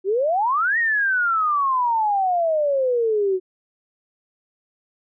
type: exponential two-way sweep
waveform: sine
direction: up then down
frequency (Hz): 364.8 to 1900 to 364.8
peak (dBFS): -17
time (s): 0.04-3.4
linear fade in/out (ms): 50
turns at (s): 0.78
effects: none